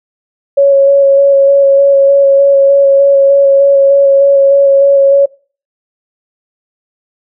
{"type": "tone with vibrato", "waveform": "sine", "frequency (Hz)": 554.4, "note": "C#5", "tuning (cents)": 0, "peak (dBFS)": -3, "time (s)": [0.57, 5.26], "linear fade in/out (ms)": 10, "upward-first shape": "square", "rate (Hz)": 3.3, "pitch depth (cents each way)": 11, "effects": ["noise-tail reverb RT60 0.4 s tail -22 dB re dry"]}